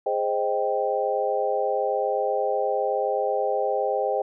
sine chord, Ab major seventh, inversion none, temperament equal, 415.3 / 523.3 / 622.3 / 784 Hz, Ab4 / C5 / Eb5 / G5, 0 / 0 / 0 / 0 cents, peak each -28 / -26 / -28 / -27 dBFS, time 0.06-4.22 s, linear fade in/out 5 ms, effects none

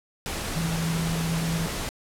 sine tone in noise, 164.81 Hz, E3, in tune, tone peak -25 dBFS, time 0.56-1.66 s, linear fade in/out 0 ms, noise pink, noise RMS -31 dBFS, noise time 0.26-1.89 s, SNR +3 dB, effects low-pass 12000 Hz 12 dB/octave

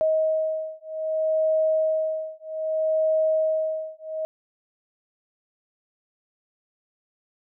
sine beating tone pair, 631 / 631.63 Hz, D#5 / D#5, +24 / +26 cents, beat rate 0.63 Hz, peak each -24 dBFS, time 0.01-4.25 s, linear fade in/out 0 ms, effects none

